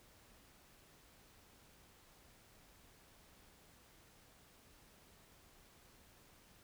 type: silence
effects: pink hiss -65 dBFS RMS until 6.63 s

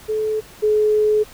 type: tone pair in turn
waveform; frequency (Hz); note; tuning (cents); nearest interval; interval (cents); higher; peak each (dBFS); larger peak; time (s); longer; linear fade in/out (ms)
sine; 432.5 / 425.6; A4 / G#4; -30 / +42; unison; 28; first; -18 / -13; second; 0.08-0.41 / 0.62-1.24; second; 20
effects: pink hiss -43 dBFS RMS until 1.33 s

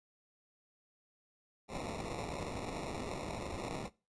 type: noise with sample-and-hold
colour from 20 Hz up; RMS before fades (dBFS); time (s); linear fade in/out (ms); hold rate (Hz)
white; -41; 1.68-3.9; 50; 1575
effects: noise-tail reverb RT60 0.3 s tail -21 dB re dry + resampled to 22050 Hz

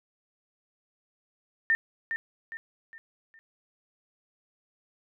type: tone with echo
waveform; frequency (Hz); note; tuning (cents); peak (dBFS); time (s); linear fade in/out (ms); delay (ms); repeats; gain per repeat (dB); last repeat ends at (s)
sine; 1808; A6; +47; -20; 1.7-1.75; 0; 410; 4; -8; 3.39
effects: none

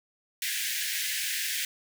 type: high-pass noise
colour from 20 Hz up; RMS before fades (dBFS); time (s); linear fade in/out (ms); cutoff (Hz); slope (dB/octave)
pink; -31; 0.42-1.65; 2; 1600; 96
effects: none

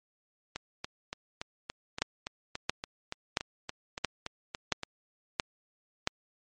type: two click trains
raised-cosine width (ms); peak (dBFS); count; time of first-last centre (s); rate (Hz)
0.2; -9 / -18; 7 / 16; 2.02-6.074 / 0.56-4.834; 1.48 / 3.51
effects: MP3 48 kbps

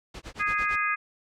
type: noise with tremolo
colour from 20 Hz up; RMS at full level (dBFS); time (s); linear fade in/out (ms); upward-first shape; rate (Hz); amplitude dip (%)
pink; -39; 0.14-0.76; 5; sine; 8.9; 100
type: harmonic tone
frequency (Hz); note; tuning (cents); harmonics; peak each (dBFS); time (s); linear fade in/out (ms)
413.5; G#4; -8; 3 / 4 / 5 / 6; -28 / -29 / -30 / -31; 0.39-0.96; 20
effects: low-pass 6000 Hz 12 dB/octave

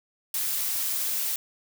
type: noise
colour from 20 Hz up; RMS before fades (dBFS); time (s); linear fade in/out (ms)
blue; -28; 0.34-1.36; 2
effects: none

